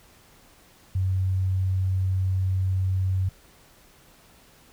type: tone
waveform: sine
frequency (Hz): 94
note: F#2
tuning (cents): +28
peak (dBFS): -21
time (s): 0.95-3.29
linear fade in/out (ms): 5
effects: pink hiss -55 dBFS RMS until 4.72 s